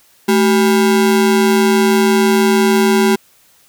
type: ring-modulated tone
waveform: square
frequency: 299.6 Hz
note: D4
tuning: 35 cents sharp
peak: -7 dBFS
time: 0.28-3.16 s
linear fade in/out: 10 ms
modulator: 83.1 Hz
effects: white hiss -51 dBFS RMS until 3.68 s